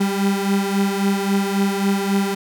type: beating tone pair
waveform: 35% pulse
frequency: 196.6 / 200.3 Hz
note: G3 / G3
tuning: +5 / +38 cents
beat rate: 3.7 Hz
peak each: -17 / -21 dBFS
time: 0-2.35 s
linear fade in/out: 10 ms
effects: none